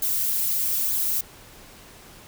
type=noise with flanger; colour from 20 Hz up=violet; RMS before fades=-24 dBFS; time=0.02-1.21 s; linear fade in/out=5 ms; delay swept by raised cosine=0.35 to 6.15 ms; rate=1.1 Hz; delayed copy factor=-0.5; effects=pink hiss -47 dBFS RMS until 2.27 s